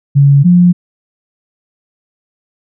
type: tone pair in turn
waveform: sine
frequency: 140.6 / 177.14 Hz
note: C#3 / F3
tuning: +25 / +25 cents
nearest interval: major third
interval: 400 cents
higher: second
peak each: -3 dBFS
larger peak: neither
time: 0.15-0.44 / 0.44-0.73 s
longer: neither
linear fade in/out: 20 ms
effects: none